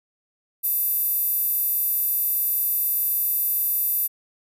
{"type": "tone with high-pass filter", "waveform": "square", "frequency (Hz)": 523.3, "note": "C5", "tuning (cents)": 0, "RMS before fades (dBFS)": -23, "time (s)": [0.63, 4.08], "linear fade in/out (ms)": 20, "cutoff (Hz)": 12000, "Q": 9.4, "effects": []}